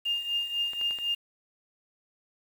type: tone with tremolo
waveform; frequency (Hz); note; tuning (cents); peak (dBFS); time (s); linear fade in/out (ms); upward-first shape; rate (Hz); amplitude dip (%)
sine; 2814; F7; +12; -24; 0.05-1.15; 10; triangle; 4; 75
type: clicks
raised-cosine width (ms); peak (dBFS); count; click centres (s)
0.3; -27; 4; 0.734 / 0.813 / 0.909 / 0.987
effects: 8-bit